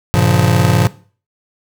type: chord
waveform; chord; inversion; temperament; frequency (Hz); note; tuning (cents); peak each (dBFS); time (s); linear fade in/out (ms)
square; G half-diminished seventh; none; just; 98 / 117.6 / 141.12 / 176.4; G2 / Bb2 / Db3 / F3; 0 / +16 / +31 / +18; -16; 0.14-0.87; 0
effects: noise-tail reverb RT60 0.4 s tail -18 dB re dry